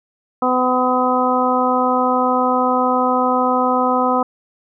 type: harmonic tone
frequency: 252.7 Hz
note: B3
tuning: 40 cents sharp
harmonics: 1 / 2 / 3 / 4 / 5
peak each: -20 / -20 / -20 / -20 / -20 dBFS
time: 0.42-4.23 s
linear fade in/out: 5 ms
effects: none